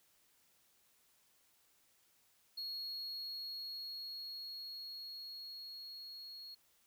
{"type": "tone with level ramp", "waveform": "triangle", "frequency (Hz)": 4313, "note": "C#8", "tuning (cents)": -48, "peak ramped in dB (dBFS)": [-39, -47], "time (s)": [2.57, 6.55], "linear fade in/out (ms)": 10, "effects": ["white hiss -72 dBFS RMS until 6.86 s"]}